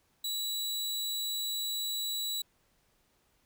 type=tone; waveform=sawtooth; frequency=3922 Hz; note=B7; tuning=13 cents flat; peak=-29 dBFS; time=0.24-2.42 s; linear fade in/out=5 ms; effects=pink hiss -71 dBFS RMS until 3.45 s